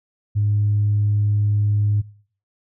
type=tone; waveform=sine; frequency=103.83 Hz; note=G#2; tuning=in tune; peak=-15 dBFS; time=0.35-2.02 s; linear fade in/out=20 ms; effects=noise-tail reverb RT60 0.5 s tail -21 dB re dry + tanh soft clip ceiling -11 dBFS